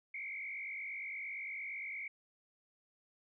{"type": "tone with frequency modulation", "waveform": "sine", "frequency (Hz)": 2208, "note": "C#7", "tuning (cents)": -7, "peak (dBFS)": -40, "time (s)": [0.14, 2.08], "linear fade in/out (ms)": 5, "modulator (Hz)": 48.7, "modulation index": 2.3, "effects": []}